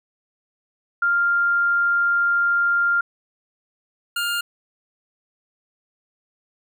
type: tone pair in turn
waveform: sine / 25% pulse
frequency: 1396.9 / 1405.8 Hz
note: F6 / F6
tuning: 0 / +11 cents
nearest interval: unison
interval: 11 cents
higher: second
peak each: -16 / -18 dBFS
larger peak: first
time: 1.02-3.01 / 4.16-4.41 s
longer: first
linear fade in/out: 5 ms
effects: none